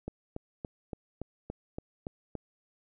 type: click train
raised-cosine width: 2 ms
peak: -23 dBFS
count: 9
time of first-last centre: 0.08-2.353 s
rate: 3.52 Hz
effects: none